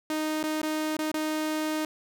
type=tone with dropouts; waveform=sawtooth; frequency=309.9 Hz; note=D#4; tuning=7 cents flat; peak=-23 dBFS; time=0.1-1.85 s; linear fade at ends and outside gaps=2 ms; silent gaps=0.43-0.437 / 0.617-0.63 / 0.968-0.989 / 1.116-1.141 s; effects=none